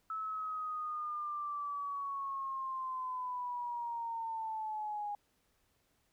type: linear sweep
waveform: sine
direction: down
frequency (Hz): 1307 to 820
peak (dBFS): -36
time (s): 0.1-5.15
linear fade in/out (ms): 2
effects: pink hiss -75 dBFS RMS until 6.12 s